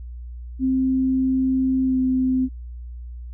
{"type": "tone with pitch glide", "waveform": "sine", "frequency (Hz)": [261.5, 258], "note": ["C4", "C4"], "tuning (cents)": [-1, -24], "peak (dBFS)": -17, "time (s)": [0.59, 2.49], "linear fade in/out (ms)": 50, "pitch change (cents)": -23, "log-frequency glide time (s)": [1.84, 1.98], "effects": ["added 60 Hz sine -32 dBFS peak until 3.33 s"]}